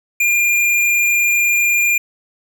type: tone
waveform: square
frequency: 2404 Hz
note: D7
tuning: 40 cents sharp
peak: -13 dBFS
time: 0.2-1.98 s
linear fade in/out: 5 ms
effects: none

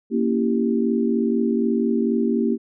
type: chord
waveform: sine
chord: A# diminished seventh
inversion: none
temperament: equal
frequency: 233.1 / 277.2 / 329.6 / 392 Hz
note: A#3 / C#4 / E4 / G4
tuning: 0 / 0 / 0 / 0 cents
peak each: -20 / -26 / -26 / -24 dBFS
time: 0.1-2.58 s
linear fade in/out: 50 ms
effects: none

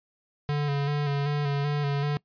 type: tone with vibrato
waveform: square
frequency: 144 Hz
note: D3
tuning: 34 cents flat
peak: -25 dBFS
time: 0.49-2.17 s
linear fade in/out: 0 ms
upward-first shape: square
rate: 2.6 Hz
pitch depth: 29 cents each way
effects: noise-tail reverb RT60 0.1 s tail -23 dB re dry + resampled to 11025 Hz

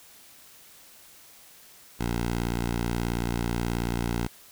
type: tone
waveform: 10% pulse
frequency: 58.5 Hz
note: A#1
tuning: 7 cents sharp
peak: -18 dBFS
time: 1.99-4.28 s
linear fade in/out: 20 ms
effects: white hiss -52 dBFS RMS until 4.51 s

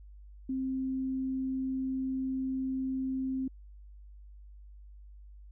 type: tone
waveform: sine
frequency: 262.8 Hz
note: C4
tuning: 8 cents sharp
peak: -30 dBFS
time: 0.49-3.48 s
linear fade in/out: 5 ms
effects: added 50 Hz sine -48 dBFS peak until 5.51 s

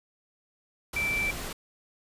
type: tone in noise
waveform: sine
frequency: 2335 Hz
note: D7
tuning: 11 cents flat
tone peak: -26 dBFS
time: 0.96-1.31 s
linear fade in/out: 5 ms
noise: pink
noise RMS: -36 dBFS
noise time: 0.93-1.53 s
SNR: +7 dB
effects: resampled to 32000 Hz

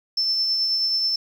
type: tone with tremolo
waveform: sine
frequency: 5310 Hz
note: E8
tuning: 12 cents sharp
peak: -18 dBFS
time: 0.17-1.16 s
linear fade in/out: 5 ms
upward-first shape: triangle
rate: 9.3 Hz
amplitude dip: 30%
effects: 8-bit

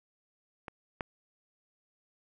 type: clicks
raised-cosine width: 0.5 ms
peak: -25 / -18 dBFS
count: 2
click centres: 0.682 / 1.008 s
effects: none

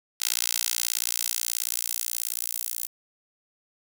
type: tone with high-pass filter sweep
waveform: 10% pulse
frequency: 58.5 Hz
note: A#1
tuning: 7 cents sharp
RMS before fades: -29 dBFS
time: 0.2-2.87 s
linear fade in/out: 10 ms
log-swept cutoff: 4800 to 11000 Hz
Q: 0.7
effects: none

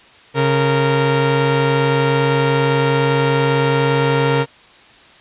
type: tone pair together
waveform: sawtooth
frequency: 137.6 / 462.8 Hz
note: C#3 / A#4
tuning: -12 / -13 cents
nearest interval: octave + major sixth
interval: 2099 cents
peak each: -12 dBFS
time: 0.34-4.46 s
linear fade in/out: 50 ms
effects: white hiss -45 dBFS RMS until 5.2 s + resampled to 8000 Hz

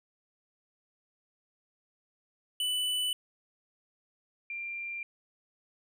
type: tone pair in turn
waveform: square / sine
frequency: 2984 / 2378 Hz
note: F#7 / D7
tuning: +14 / +21 cents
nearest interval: major third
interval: 393 cents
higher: first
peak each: -29 / -35 dBFS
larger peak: first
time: 2.6-3.13 / 4.5-5.03 s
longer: neither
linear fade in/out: 2 ms
effects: none

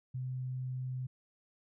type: tone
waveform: sine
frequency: 128.3 Hz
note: C3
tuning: 34 cents flat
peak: -35 dBFS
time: 0.14-1.07 s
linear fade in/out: 10 ms
effects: none

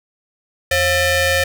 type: ring-modulated tone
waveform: sawtooth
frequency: 622.3 Hz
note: D#5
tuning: in tune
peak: -7 dBFS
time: 0.71-1.44 s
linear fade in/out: 5 ms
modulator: 1160 Hz
effects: none

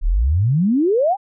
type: exponential sweep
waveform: sine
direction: up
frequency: 32.71 to 835 Hz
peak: -13 dBFS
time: 0.01-1.17 s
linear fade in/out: 50 ms
effects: none

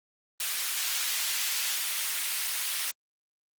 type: high-pass noise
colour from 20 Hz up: pink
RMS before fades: -30 dBFS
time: 0.4-2.91 s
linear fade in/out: 2 ms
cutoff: 2300 Hz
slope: 12 dB/octave
effects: Opus 24 kbps

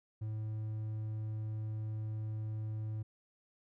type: tone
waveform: triangle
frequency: 108.5 Hz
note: A2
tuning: 24 cents flat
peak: -34 dBFS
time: 0.21-3.03 s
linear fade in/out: 10 ms
effects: none

